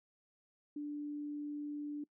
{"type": "tone", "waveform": "sine", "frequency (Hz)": 293.7, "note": "D4", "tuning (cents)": 0, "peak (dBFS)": -38, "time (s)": [0.76, 2.04], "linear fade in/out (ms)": 5, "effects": ["noise-tail reverb RT60 0.1 s tail -22 dB re dry"]}